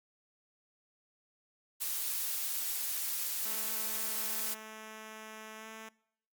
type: noise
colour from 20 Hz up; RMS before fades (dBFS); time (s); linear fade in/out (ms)
blue; -35; 1.8-4.55; 20
type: tone with pitch glide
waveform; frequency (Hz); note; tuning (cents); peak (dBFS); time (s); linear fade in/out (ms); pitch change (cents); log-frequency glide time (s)
5% pulse; 218 to 220.8; A3 to A3; -16 to +6; -34; 3.45-5.89; 5; +22; 5.57-5.67
effects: noise-tail reverb RT60 0.7 s tail -23 dB re dry + Opus 48 kbps